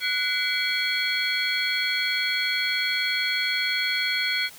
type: tone cluster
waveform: sine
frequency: 1475 / 2044 / 2290 / 3319 / 4318 Hz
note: F#6 / C7 / D7 / G#7 / C#8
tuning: -6 / -41 / -44 / -2 / -46 cents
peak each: -29 dBFS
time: 0-4.5 s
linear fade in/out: 50 ms
effects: white hiss -46 dBFS RMS until 4.58 s + high-pass 60 Hz 12 dB/octave